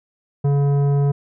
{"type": "tone with tanh clipping", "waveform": "sine", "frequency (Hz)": 141.7, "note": "C#3", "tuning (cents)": 38, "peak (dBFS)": -16, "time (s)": [0.44, 1.12], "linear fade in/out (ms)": 10, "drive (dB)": 12, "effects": []}